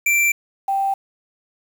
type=tone pair in turn; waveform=square / sine; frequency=2349 / 783.9 Hz; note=D7 / G5; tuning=0 / 0 cents; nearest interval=octave + perfect fifth; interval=1900 cents; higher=first; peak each=-15 / -17 dBFS; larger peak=first; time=0.06-0.32 / 0.68-0.94 s; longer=neither; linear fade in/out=5 ms; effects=7-bit